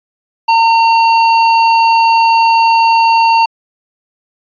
square tone, 912 Hz, A#5, 38 cents flat, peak -7 dBFS, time 0.48-3.46 s, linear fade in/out 10 ms, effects resampled to 11025 Hz

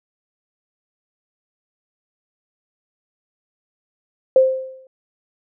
sine tone with exponential decay, 523.3 Hz, C5, in tune, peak -6 dBFS, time 4.36-4.87 s, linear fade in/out 2 ms, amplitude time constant 110 ms, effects none

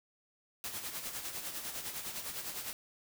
white noise with tremolo, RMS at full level -39 dBFS, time 0.64-2.73 s, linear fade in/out 0 ms, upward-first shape sine, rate 9.9 Hz, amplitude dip 55%, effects none

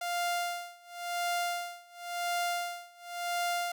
sawtooth tone with tremolo, 699 Hz, F5, 1 cent sharp, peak -25 dBFS, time 0.01-3.72 s, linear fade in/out 5 ms, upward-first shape sine, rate 0.94 Hz, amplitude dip 95%, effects none

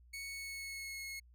sawtooth tone with pitch glide, 2217 to 2174 Hz, C#7 to C#7, 0 to -34 cents, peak -39 dBFS, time 0.13-1.2 s, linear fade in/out 10 ms, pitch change -34 cents, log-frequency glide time 0.26-1.02 s, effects added 60 Hz sine -59 dBFS peak until 1.34 s

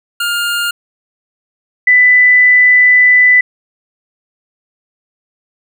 25% pulse / sine tone pair in turn, 1409 / 1992.6 Hz, F6 / B6, +15 / +15 cents, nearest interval tritone, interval 600 cents, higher second, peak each -10 / -4 dBFS, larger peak second, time 0.2-0.71 / 1.87-3.41 s, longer second, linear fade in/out 5 ms, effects none

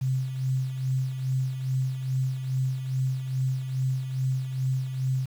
sine tone with tremolo, 130.81 Hz, C3, in tune, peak -22 dBFS, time 0.01-5.26 s, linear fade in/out 10 ms, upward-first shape sine, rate 2.4 Hz, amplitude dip 60%, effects 8-bit

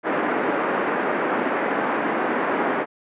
pink band-pass noise, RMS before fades -23 dBFS, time 0.03-2.86 s, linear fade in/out 50 ms, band 250 to 1900 Hz, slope 24 dB/octave, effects resampled to 8000 Hz

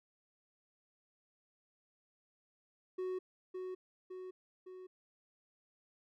triangle tone with echo, 370 Hz, F#4, in tune, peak -34 dBFS, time 2.98-3.19 s, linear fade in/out 10 ms, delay 560 ms, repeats 3, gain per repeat -4 dB, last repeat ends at 4.87 s, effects none

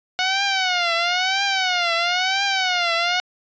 10% pulse tone with vibrato, 732 Hz, F#5, 19 cents flat, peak -10 dBFS, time 0.19-3.2 s, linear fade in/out 0 ms, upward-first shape triangle, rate 1 Hz, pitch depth 160 cents each way, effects resampled to 16000 Hz

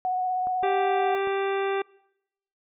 sine tone with vibrato, 737 Hz, F#5, 7 cents flat, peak -23 dBFS, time 0.05-1.15 s, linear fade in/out 0 ms, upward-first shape sine, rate 16 Hz, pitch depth 16 cents each way
clicks, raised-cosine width 1 ms, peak -27 dBFS, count 3, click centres 0.471 / 0.628 / 1.273 s
harmonic tone, 392 Hz, G4, in tune, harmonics 1 / 2 / 3 / 4 / 5 / 6 / 7 / 9, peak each -25 / -31 / -35 / -37 / -39 / -41 / -42 / -44 dBFS, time 0.63-1.82 s, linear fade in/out 5 ms
effects noise-tail reverb RT60 0.8 s tail -24 dB re dry

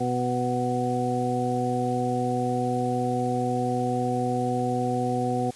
harmonic tone, 123.9 Hz, B2, 6 cents sharp, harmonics 1 / 2 / 3 / 4 / 6, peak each -30 / -28 / -33 / -30 / -28 dBFS, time 0-5.51 s, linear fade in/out 10 ms, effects white hiss -48 dBFS RMS until 5.55 s + resampled to 24000 Hz

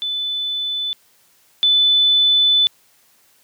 sine tone pair in turn, 3500 / 3500 Hz, A7 / A7, -10 / -10 cents, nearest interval unison, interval 0 cents, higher neither, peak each -20 / -11 dBFS, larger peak second, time 0.02-0.93 / 1.63-2.67 s, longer second, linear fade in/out 0 ms, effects white hiss -56 dBFS RMS until 3.43 s + high-pass 80 Hz 12 dB/octave

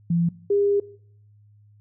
sine tone pair in turn, 170 / 404.3 Hz, F3 / G#4, -46 / -46 cents, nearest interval octave + minor third, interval 1500 cents, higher second, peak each -18 / -17 dBFS, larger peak second, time 0.1-0.29 / 0.5-0.8 s, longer second, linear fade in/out 5 ms, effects noise-tail reverb RT60 0.6 s tail -20 dB re dry + added 104 Hz sine -51 dBFS peak until 1.8 s

